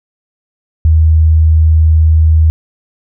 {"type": "tone", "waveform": "sine", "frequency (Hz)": 79.3, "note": "D#2", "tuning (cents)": 33, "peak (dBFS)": -4, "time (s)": [0.85, 2.5], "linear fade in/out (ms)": 0, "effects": []}